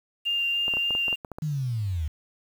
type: tone with vibrato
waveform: sine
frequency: 2794 Hz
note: F7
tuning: in tune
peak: -23 dBFS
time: 0.25-1.16 s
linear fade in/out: 20 ms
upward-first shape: sine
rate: 3.4 Hz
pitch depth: 8 cents each way
type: clicks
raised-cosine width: 1 ms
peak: -22 dBFS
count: 10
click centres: 0.681 / 0.738 / 0.77 / 0.907 / 0.951 / 1.082 / 1.128 / 1.248 / 1.317 / 1.385 s
type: linear sweep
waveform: sine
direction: down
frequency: 158.5 to 71.9 Hz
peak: -25 dBFS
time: 1.42-2.08 s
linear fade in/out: 5 ms
effects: 8-bit